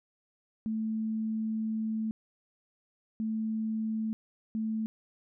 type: tone bursts at uneven times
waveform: sine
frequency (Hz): 220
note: A3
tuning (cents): 0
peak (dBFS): -29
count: 3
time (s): 0.66-2.11 / 3.2-4.13 / 4.55-4.86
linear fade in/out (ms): 0
effects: none